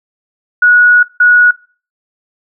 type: tone bursts at uneven times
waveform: sine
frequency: 1460 Hz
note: F#6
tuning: 24 cents flat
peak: -4 dBFS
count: 2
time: 0.62-1.03 / 1.2-1.51 s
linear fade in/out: 5 ms
effects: noise-tail reverb RT60 0.4 s tail -22 dB re dry